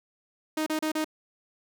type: tone bursts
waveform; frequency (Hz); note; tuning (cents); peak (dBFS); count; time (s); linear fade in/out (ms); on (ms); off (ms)
sawtooth; 311.1; D#4; 0; -22; 4; 0.57-1.045; 5; 94; 33
effects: none